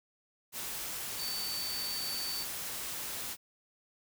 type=tone in noise; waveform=sine; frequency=4544 Hz; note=C#8; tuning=42 cents sharp; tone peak=-36 dBFS; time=1.17-2.46 s; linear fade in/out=50 ms; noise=white; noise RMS=-39 dBFS; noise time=0.52-3.37 s; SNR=0 dB; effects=none